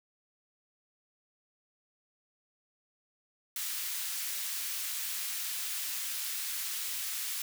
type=high-pass noise; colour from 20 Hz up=white; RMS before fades=-36 dBFS; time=3.56-7.42 s; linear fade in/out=2 ms; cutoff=1700 Hz; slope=12 dB/octave; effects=none